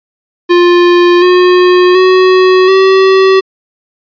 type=tone with pitch steps; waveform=square; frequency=351.1 / 361.2 / 371.5 / 382.2 Hz; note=F4 / F#4 / F#4 / G4; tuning=+9 / -42 / +7 / -44 cents; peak=-4 dBFS; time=0.49-3.41 s; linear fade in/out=20 ms; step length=730 ms; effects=resampled to 11025 Hz